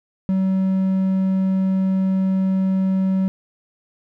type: tone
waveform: triangle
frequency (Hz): 190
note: F#3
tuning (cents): +46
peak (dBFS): -14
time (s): 0.29-3.28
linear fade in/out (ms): 0
effects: none